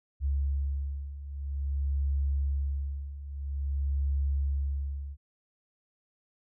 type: beating tone pair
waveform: sine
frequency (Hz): 69.3 / 69.8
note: C#2 / C#2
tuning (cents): 0 / +13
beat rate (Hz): 0.5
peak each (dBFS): -33 / -29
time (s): 0.2-5.17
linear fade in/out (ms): 50
effects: none